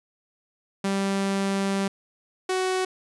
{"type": "tone pair in turn", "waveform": "sawtooth", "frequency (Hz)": [196, 372.8], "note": ["G3", "F#4"], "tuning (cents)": [0, 13], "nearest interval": "major seventh", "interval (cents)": 1113, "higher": "second", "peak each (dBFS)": -19, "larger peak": "neither", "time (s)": [[0.84, 1.88], [2.49, 2.85]], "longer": "first", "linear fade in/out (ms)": 5, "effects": ["resampled to 24000 Hz"]}